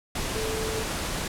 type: tone in noise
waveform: sine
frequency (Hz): 440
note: A4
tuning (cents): 0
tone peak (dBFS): -30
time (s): 0.35-0.83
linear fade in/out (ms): 5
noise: pink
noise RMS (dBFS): -30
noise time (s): 0.15-1.28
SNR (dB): -3
effects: low-pass 11000 Hz 12 dB/octave